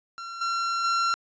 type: tone with level steps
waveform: 45% pulse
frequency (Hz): 1365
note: F6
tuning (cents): -40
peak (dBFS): -35 / -25 / -22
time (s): 0.18-1.14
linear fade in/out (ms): 0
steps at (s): 0.41 / 0.84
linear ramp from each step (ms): 5
effects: resampled to 16000 Hz